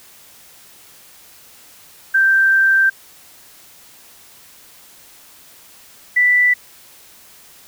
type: tone pair in turn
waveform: sine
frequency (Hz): 1568 / 1975.6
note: G6 / B6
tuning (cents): 0 / 0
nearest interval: major third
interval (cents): 400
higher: second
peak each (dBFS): -10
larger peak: neither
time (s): 2.14-2.9 / 6.16-6.54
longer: first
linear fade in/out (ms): 10
effects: white hiss -45 dBFS RMS until 7.67 s